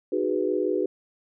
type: chord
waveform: sine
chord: G# minor seventh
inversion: second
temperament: equal with one note detuned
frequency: 307.6 / 370 / 415.3 / 493.9 Hz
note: D#4 / F#4 / G#4 / B4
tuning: -20 / 0 / 0 / 0 cents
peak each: -29 / -26 / -28 / -29 dBFS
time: 0.12-0.86 s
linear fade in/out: 5 ms
effects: none